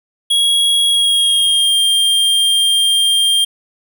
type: tone with pitch glide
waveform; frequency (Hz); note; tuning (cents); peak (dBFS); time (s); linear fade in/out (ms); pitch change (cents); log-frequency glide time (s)
square; 3314 to 3197; G#7 to G7; -4 to +33; -11; 0.3-3.45; 10; -63; 0.89-1.77
effects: none